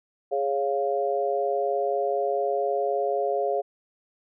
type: chord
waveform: sine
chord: Db major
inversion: second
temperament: equal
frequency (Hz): 415.3 / 554.4 / 698.5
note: Ab4 / Db5 / F5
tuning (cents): 0 / 0 / 0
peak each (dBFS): -27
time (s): 0.31-3.62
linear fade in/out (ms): 20
effects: none